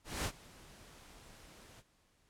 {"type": "noise with ADSR envelope", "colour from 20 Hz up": "pink", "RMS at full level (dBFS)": -35, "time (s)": [0.04, 1.83], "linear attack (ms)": 210, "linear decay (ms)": 67, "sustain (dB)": -22, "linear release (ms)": 42, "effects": ["pink hiss -72 dBFS RMS until 2.29 s", "low-pass 11000 Hz 12 dB/octave"]}